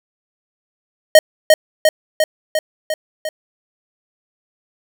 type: tone with echo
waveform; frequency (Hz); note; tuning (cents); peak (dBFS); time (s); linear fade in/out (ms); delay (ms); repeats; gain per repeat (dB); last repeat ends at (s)
square; 622.3; D#5; 0; -3; 1.15-1.19; 2; 350; 6; -3; 3.29
effects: none